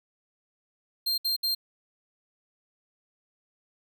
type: tone bursts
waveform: 45% pulse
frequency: 4186 Hz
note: C8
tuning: in tune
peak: -24 dBFS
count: 3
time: 1.06-1.55 s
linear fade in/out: 10 ms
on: 120 ms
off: 65 ms
effects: none